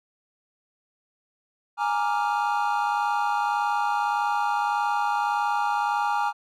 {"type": "chord", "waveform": "triangle", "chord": "Bb dominant seventh", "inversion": "third", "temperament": "equal", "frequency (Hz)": [830.6, 932.3, 1174.7, 1396.9], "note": ["Ab5", "Bb5", "D6", "F6"], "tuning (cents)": [0, 0, 0, 0], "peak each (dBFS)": [-23, -26, -29, -29], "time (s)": [1.77, 6.33], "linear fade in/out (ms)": 50, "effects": []}